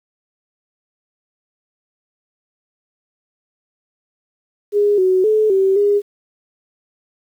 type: tone with pitch steps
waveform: sine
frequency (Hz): 411.5 / 372.6 / 431.2 / 385 / 408.4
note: G#4 / F#4 / A4 / G4 / G#4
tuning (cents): -16 / +12 / -35 / -31 / -29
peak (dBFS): -11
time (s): 4.72-6.02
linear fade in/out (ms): 50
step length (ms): 260
effects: 8-bit